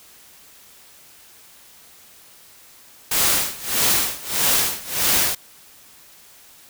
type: noise with tremolo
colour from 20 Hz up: white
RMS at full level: -17 dBFS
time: 3.11-5.35 s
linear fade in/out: 5 ms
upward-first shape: sine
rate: 1.6 Hz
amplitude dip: 90%
effects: white hiss -48 dBFS RMS until 6.69 s